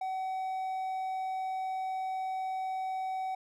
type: tone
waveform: triangle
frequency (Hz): 756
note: F#5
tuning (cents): +37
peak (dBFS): -30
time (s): 0.01-3.35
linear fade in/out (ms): 5
effects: none